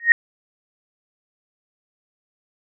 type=tone with exponential growth; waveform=sine; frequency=1864.7 Hz; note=A#6; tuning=in tune; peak=-3 dBFS; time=0-0.12 s; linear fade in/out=1 ms; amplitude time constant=25 ms; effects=none